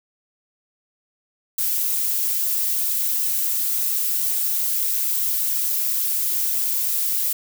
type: noise with flanger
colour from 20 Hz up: violet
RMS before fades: -22 dBFS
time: 1.58-7.33 s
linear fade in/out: 5 ms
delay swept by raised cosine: 1.5 to 6.4 ms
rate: 3 Hz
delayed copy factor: +0.65
effects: none